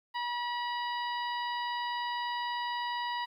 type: harmonic tone with a mistuned harmonic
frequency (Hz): 964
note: B5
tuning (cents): -42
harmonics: 1 / 2 / 3 / 4 / 5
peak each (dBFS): -33 / -39 / -43 / -45 / -47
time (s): 0.14-3.26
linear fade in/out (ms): 20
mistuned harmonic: 3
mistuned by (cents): +21
effects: 11-bit